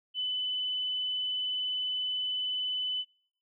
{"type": "tone", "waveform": "sine", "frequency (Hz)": 3007, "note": "F#7", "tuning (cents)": 27, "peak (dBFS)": -29, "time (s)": [0.14, 3.05], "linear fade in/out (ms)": 50, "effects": ["noise-tail reverb RT60 0.6 s tail -25 dB re dry"]}